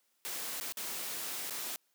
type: noise with dropouts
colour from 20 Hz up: white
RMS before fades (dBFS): -39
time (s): 0.25-1.76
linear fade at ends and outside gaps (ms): 0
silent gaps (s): 0.6-0.61 / 0.723-0.771 / 1.498-1.507
effects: white hiss -75 dBFS RMS until 1.94 s + high-pass 200 Hz 12 dB/octave